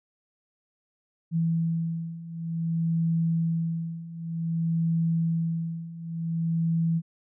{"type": "beating tone pair", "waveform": "sine", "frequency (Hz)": [164.81, 165.35], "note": ["E3", "E3"], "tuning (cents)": [0, 6], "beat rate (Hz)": 0.54, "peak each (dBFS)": [-29, -26], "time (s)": [1.31, 7.02], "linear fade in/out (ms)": 50, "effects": []}